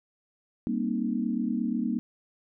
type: chord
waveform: sine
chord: C minor seventh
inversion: second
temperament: equal with one note detuned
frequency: 196 / 233.1 / 261.6 / 307 Hz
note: G3 / Bb3 / C4 / Eb4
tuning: 0 / 0 / 0 / -23 cents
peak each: -33 / -28 / -33 / -34 dBFS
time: 0.67-1.99 s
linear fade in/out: 0 ms
effects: none